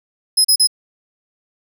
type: tone bursts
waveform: 25% pulse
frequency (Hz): 5100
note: D#8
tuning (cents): +42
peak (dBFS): -5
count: 3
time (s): 0.37-0.673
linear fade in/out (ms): 10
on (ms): 77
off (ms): 36
effects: none